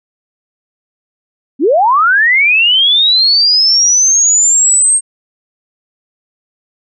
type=linear sweep; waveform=sine; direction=up; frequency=234.7 to 8530 Hz; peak=-6 dBFS; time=1.59-5.01 s; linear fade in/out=50 ms; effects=none